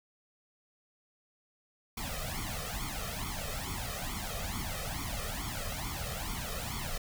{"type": "noise with flanger", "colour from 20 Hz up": "pink", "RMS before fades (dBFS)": -37, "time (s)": [1.97, 6.98], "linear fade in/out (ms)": 5, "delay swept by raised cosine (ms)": [0.89, 1.64], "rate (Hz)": 2.3, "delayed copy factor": 1, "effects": []}